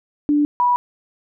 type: tone pair in turn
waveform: sine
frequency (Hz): 293.7 / 977.1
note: D4 / B5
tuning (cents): 0 / -19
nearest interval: octave + major sixth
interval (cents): 2081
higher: second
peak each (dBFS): -13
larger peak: neither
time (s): 0.29-0.45 / 0.6-0.76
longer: neither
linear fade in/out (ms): 0
effects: none